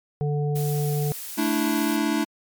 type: harmonic tone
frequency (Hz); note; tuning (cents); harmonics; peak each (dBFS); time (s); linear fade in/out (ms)
146.83; D3; 0; 1 / 3 / 5; -22 / -29 / -36; 0.21-1.12; 0
type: noise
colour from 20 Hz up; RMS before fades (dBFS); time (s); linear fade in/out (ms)
blue; -35; 0.55-1.97; 10
type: chord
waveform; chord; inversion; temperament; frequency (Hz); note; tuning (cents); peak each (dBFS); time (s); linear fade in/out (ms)
square; A suspended fourth; none; equal; 220 / 293.7 / 329.6; A3 / D4 / E4; 0 / 0 / 0; -27 / -25 / -27; 1.37-2.25; 20
effects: MP3 96 kbps